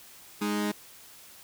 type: tone pair together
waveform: sawtooth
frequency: 207.6 / 311.1 Hz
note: G#3 / D#4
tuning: 0 / 0 cents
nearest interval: perfect fifth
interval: 700 cents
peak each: -24 / -28 dBFS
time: 0.41-0.72 s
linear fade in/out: 10 ms
effects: white hiss -51 dBFS RMS until 1.43 s